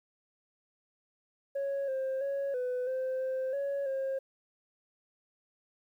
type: tone with pitch steps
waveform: sine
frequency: 554 / 529 / 555 / 500 / 519 / 522 / 559 / 536 Hz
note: C#5 / C5 / C#5 / B4 / C5 / C5 / C#5 / C5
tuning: -1 / +19 / +2 / +21 / -14 / -4 / +14 / +42 cents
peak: -28 dBFS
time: 1.55-4.19 s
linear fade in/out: 10 ms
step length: 330 ms
effects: tanh soft clip ceiling -29 dBFS + 11-bit